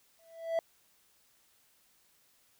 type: tone with exponential growth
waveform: triangle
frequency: 660 Hz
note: E5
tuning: 2 cents sharp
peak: -23 dBFS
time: 0.19-0.59 s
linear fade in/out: 1 ms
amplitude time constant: 86 ms
effects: white hiss -68 dBFS RMS until 2.59 s